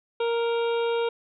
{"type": "harmonic tone", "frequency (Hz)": 466.2, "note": "A#4", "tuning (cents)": 0, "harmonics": [1, 2, 3, 5, 6, 7, 8], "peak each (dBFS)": [-23, -32, -37, -40, -41, -43, -42], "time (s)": [0.2, 1.09], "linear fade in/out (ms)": 5, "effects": []}